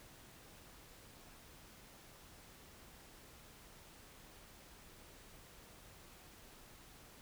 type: silence
effects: pink hiss -59 dBFS RMS until 7.21 s